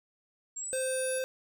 sine exponential sweep, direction up, 7400 to 10410 Hz, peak -35 dBFS, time 0.56-1.19 s, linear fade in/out 10 ms
square tone, 520 Hz, C5, 11 cents flat, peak -31 dBFS, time 0.73-1.24 s, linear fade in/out 0 ms
effects none

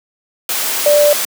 sine tone in noise, 587.3 Hz, D5, in tune, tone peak -7 dBFS, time 0.86-1.13 s, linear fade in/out 2 ms, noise white, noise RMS -18 dBFS, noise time 0.49-1.25 s, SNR +8 dB, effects high-pass 300 Hz 12 dB/octave

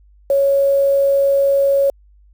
sine tone with quantisation, 554.4 Hz, C#5, in tune, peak -11 dBFS, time 0.3-1.9 s, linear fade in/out 2 ms, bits 6, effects added 50 Hz sine -46 dBFS peak until 2.33 s

